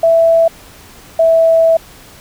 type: tone pair in turn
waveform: sine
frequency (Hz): 661 / 655.3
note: E5 / E5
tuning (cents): +5 / -10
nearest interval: unison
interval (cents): 15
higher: first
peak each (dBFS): -6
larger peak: neither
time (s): 0.03-0.48 / 1.19-1.77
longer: second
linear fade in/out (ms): 5
effects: pink hiss -39 dBFS RMS until 2.2 s